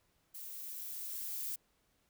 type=noise with level ramp; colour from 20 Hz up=violet; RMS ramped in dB=-47 to -39 dBFS; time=0.34-1.56 s; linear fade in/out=10 ms; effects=pink hiss -75 dBFS RMS until 2.09 s